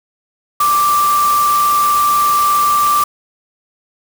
sine tone in noise, 1174.7 Hz, D6, in tune, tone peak -10 dBFS, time 0.6-3.04 s, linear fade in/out 5 ms, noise white, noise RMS -23 dBFS, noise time 0.6-3.04 s, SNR +10 dB, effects none

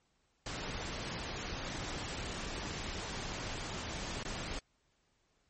pink noise with dropouts, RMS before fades -40 dBFS, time 0.46-4.59 s, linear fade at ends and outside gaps 2 ms, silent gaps 4.23-4.25 s, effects pink hiss -75 dBFS RMS until 5.49 s + MP3 32 kbps

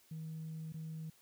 sine tone with dropouts, 159.1 Hz, D#3, 39 cents sharp, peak -40 dBFS, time 0.11-1.1 s, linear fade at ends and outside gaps 5 ms, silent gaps 0.724-0.741 s, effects tanh soft clip ceiling -38 dBFS + white hiss -67 dBFS RMS until 1.21 s

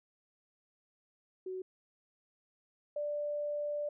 sine tone pair in turn, 372.9 / 588.5 Hz, F#4 / D5, +14 / +3 cents, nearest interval minor sixth, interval 789 cents, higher second, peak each -37 / -33 dBFS, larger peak second, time 1.46-1.62 / 2.96-3.89 s, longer second, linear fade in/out 5 ms, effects none

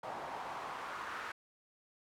pink noise with band-pass filter sweep, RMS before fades -43 dBFS, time 0.03-1.32 s, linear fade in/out 5 ms, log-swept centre 780 to 1400 Hz, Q 2.3, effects none

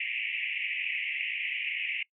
white band-pass noise, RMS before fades -33 dBFS, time 0-2.03 s, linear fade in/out 5 ms, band 2000 to 2800 Hz, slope 96 dB/octave, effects noise-tail reverb RT60 0.1 s tail -23 dB re dry

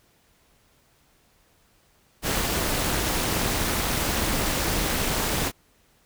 pink noise with amplitude modulation, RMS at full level -22 dBFS, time 2.22-5.52 s, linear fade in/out 50 ms, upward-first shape sine, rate 267 Hz, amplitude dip 70%, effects pink hiss -62 dBFS RMS until 6.05 s

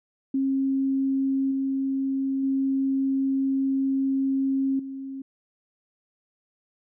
sine tone with level steps, 269.5 Hz, C#4, 49 cents flat, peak -21 / -23 / -21 / -32 dBFS, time 0.34-5.22 s, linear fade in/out 5 ms, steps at 1.51 / 2.43 / 4.79 s, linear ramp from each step 5 ms, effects none

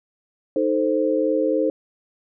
sine chord, A diminished, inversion second, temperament equal, 311.1 / 440 / 523.3 Hz, Eb4 / A4 / C5, 0 / 0 / 0 cents, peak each -22 / -23 / -21 dBFS, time 0.56-1.7 s, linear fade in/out 2 ms, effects none

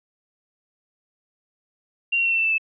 sine tone with pitch steps, 2764 / 2740 / 2717 / 2693 / 2670 / 2647 / 2624 Hz, F7 / F7 / F7 / E7 / E7 / E7 / E7, -19 / -34 / -48 / +36 / +22 / +7 / -9 cents, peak -18 dBFS, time 2.12-2.582 s, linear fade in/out 10 ms, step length 66 ms, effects none

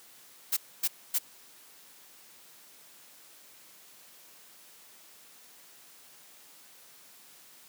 blue noise bursts, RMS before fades -27 dBFS, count 3, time 0.52-1.187 s, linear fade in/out 10 ms, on 49 ms, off 260 ms, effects white hiss -55 dBFS RMS until 7.68 s + high-pass 150 Hz 12 dB/octave

